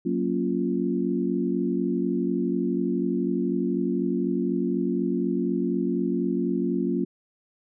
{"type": "chord", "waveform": "sine", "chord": "Gb major seventh", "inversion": "none", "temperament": "equal", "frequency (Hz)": [185, 233.1, 277.2, 349.2], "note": ["Gb3", "Bb3", "Db4", "F4"], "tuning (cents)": [0, 0, 0, 0], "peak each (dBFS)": -28, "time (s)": [0.05, 7.05], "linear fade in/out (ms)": 10, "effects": []}